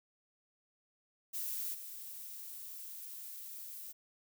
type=noise with level steps; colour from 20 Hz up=violet; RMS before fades=-39 / -47 dBFS; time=1.33-3.93 s; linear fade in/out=20 ms; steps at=1.73 s; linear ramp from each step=20 ms; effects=none